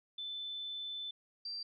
sine tone pair in turn, 3520 / 4699 Hz, A7 / D8, 0 / 0 cents, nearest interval perfect fourth, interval 500 cents, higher second, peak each -39 / -39 dBFS, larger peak neither, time 0.18-1.11 / 1.45-1.63 s, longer first, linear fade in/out 5 ms, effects none

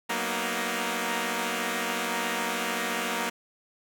5% pulse chord, B major seventh, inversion second, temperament equal with one note detuned, 187.25 / 233.1 / 246.9 / 311.1 Hz, F#3 / A#3 / B3 / D#4, +21 / 0 / 0 / 0 cents, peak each -23 / -19 / -24 / -24 dBFS, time 0.09-3.3 s, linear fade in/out 10 ms, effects none

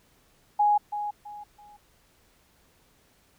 sine tone with echo, 830.6 Hz, G#5, in tune, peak -18 dBFS, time 0.59-0.78 s, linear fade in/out 10 ms, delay 330 ms, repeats 3, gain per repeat -10 dB, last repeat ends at 1.77 s, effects pink hiss -63 dBFS RMS until 3.38 s

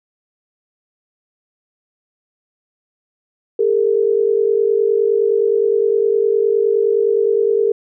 sine tone pair together, 406.2 / 455.9 Hz, G#4 / A#4, -38 / -39 cents, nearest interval major second, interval 199 cents, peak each -15 dBFS, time 3.59-7.72 s, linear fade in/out 5 ms, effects none

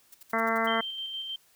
blue noise bursts, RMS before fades -48 dBFS, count 7, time 0.12-0.666 s, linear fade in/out 5 ms, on 24 ms, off 63 ms
harmonic tone, 225.9 Hz, A3, 46 cents sharp, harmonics 1 / 2 / 3 / 4 / 5 / 6 / 7 / 8 / 9, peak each -33 / -34 / -31 / -34 / -32 / -32 / -35 / -37 / -33 dBFS, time 0.33-0.81 s, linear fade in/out 5 ms
sine tone with tremolo, 3136 Hz, G7, in tune, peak -32 dBFS, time 0.67-1.36 s, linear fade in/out 5 ms, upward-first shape square, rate 6.4 Hz, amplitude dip 30%
effects white hiss -63 dBFS RMS until 1.55 s

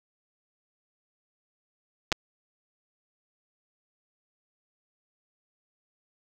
clicks, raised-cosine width 0.2 ms, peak -7 dBFS, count 2, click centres 2.119 / 2.125 s, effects none

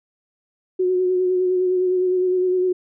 sine tone with vibrato, 366.7 Hz, F#4, 15 cents flat, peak -16 dBFS, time 0.79-2.73 s, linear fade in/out 10 ms, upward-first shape sine, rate 9.8 Hz, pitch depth 25 cents each way, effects none

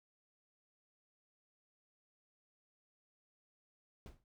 brown noise with exponential decay, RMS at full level -45 dBFS, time 4.06-4.24 s, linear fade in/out 1 ms, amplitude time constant 39 ms, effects none

